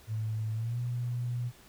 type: tone with pitch glide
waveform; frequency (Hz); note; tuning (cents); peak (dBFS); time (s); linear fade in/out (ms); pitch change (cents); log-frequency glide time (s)
sine; 109.6 to 121.61; A2 to B2; -6 to -26; -30; 0.07-1.52; 50; +180; 0.54-0.79
effects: pink hiss -57 dBFS RMS until 1.68 s